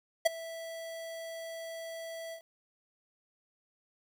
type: tone with ADSR envelope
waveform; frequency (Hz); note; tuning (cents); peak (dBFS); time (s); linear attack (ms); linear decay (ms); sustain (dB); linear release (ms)
square; 658; E5; -3; -20; 0.25-2.42; 13; 16; -20; 100
effects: 10-bit